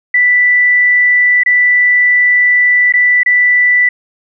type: tone with dropouts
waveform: sine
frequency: 1975.5 Hz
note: B6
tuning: in tune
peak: -6 dBFS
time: 0.14-3.89 s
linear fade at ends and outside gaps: 5 ms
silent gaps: 1.435-1.46 / 2.924-2.937 / 3.233-3.26 s
effects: none